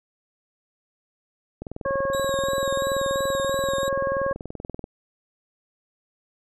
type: click train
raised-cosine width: 2 ms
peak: -20 dBFS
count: 68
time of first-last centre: 1.62-4.841 s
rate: 20.8 Hz
type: harmonic tone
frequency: 546 Hz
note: C#5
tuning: 26 cents flat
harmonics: 1 / 2 / 3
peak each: -23 / -29 / -33 dBFS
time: 1.85-4.33 s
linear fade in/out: 5 ms
type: tone with vibrato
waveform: 25% pulse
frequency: 3809 Hz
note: A#7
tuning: 37 cents sharp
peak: -28 dBFS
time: 2.13-3.89 s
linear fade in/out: 5 ms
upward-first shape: triangle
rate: 2.9 Hz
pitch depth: 56 cents each way
effects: none